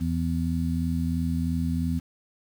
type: harmonic tone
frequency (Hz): 83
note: E2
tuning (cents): +12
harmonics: 1 / 2 / 3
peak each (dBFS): -28 / -28 / -28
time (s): 0-2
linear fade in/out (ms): 20
effects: 8-bit